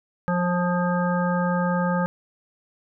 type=harmonic tone with a mistuned harmonic; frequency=177.5 Hz; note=F3; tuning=28 cents sharp; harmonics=1 / 3 / 5 / 7 / 9; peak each=-22 / -27 / -29 / -30 / -32 dBFS; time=0.28-2.06 s; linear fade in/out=0 ms; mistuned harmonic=5; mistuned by=-23 cents; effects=none